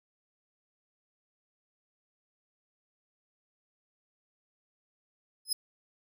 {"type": "tone with exponential growth", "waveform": "25% pulse", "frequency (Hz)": 5090, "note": "D#8", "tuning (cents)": 39, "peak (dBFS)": -18, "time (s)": [5.45, 5.53], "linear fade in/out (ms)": 5, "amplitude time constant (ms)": 16, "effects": []}